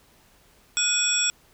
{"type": "tone cluster", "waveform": "sine", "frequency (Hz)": [1436, 2485, 3393, 5570, 7700], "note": ["F6", "D#7", "G#7", "F8", "B8"], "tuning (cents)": [48, -3, 36, -5, -45], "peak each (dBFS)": [-31, -28, -26, -28, -24], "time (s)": [0.77, 1.3], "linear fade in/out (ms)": 0, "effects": ["pink hiss -58 dBFS RMS until 1.53 s"]}